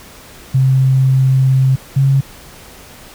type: tone pair in turn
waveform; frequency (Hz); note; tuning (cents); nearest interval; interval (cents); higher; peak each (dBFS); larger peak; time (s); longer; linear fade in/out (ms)
sine; 132.1 / 136.21; C3 / C#3; +17 / -30; minor second; 53; second; -8; neither; 0.54-1.76 / 1.96-2.21; first; 10
effects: pink hiss -38 dBFS RMS until 3.14 s